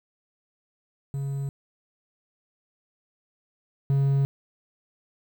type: tone pair in turn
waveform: triangle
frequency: 138.59 / 138.1 Hz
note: C#3 / C#3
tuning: 0 / -6 cents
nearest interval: unison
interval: 6 cents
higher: first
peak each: -25 / -17 dBFS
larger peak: second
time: 1.14-1.49 / 3.9-4.25 s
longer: neither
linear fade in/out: 0 ms
effects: 9-bit